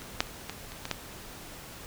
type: clicks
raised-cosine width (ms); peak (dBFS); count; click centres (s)
0.2; -27 / -6 / -30 / -17 / -25 / -17 / -11; 7; 0.019 / 0.205 / 0.27 / 0.496 / 0.72 / 0.854 / 0.913
effects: pink hiss -45 dBFS RMS until 1.86 s